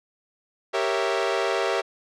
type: chord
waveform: sawtooth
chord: G diminished seventh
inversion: none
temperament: equal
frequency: 392 / 466.2 / 554.4 / 659.3 Hz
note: G4 / Bb4 / Db5 / Fb5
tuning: 0 / 0 / 0 / 0 cents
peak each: -23 / -24 / -25 / -24 dBFS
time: 0.73-1.82 s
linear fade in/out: 20 ms
effects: low-pass 5000 Hz 12 dB/octave